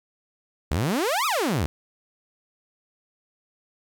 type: exponential two-way sweep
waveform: sawtooth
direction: up then down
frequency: 65.7 to 1318.5 to 65.7 Hz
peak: -18 dBFS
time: 0.71-1.66 s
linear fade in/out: 0 ms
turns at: 1.26 s
effects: 10-bit